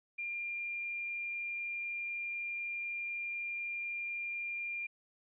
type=tone with quantisation; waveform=sine; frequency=2396 Hz; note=D7; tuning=34 cents sharp; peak=-36 dBFS; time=0.18-4.87 s; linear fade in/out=10 ms; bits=11; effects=resampled to 8000 Hz